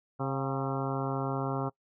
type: harmonic tone with a mistuned harmonic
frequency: 134.9 Hz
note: C#3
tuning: 47 cents flat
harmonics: 1 / 2 / 3 / 4 / 5 / 6 / 7 / 8 / 9 / 10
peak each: -33 / -36 / -38 / -39 / -40 / -41 / -41 / -42 / -43 / -43 dBFS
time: 0.19-1.7 s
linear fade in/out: 20 ms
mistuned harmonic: 5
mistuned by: +60 cents
effects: noise-tail reverb RT60 0.1 s tail -23 dB re dry